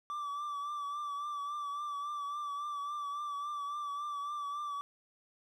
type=tone with vibrato; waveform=triangle; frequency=1163 Hz; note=D6; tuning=17 cents flat; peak=-34 dBFS; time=0.1-4.81 s; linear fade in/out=0 ms; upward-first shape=triangle; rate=3.6 Hz; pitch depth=47 cents each way; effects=none